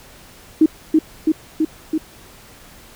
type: tone with echo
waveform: sine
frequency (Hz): 314.4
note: D#4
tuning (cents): +18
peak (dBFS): -7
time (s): 0.61-0.66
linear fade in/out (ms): 5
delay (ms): 330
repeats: 4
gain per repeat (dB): -2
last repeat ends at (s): 1.98
effects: pink hiss -44 dBFS RMS until 2.95 s